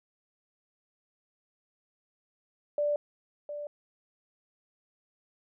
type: tone with echo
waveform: sine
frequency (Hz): 587.3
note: D5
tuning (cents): 0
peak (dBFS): -25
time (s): 2.78-2.96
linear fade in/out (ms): 2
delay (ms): 710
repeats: 1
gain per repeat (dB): -10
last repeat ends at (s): 3.67
effects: none